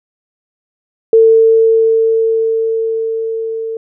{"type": "tone with level ramp", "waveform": "sine", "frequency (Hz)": 449.1, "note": "A4", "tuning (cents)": 35, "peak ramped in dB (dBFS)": [-3, -18], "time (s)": [1.13, 3.77], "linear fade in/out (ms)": 2, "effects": []}